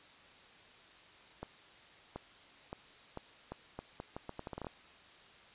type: accelerating click train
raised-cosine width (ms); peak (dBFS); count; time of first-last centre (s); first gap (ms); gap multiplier
1; -27; 16; 1.43-4.668; 730; 0.78
effects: white hiss -58 dBFS RMS until 5.54 s + resampled to 8000 Hz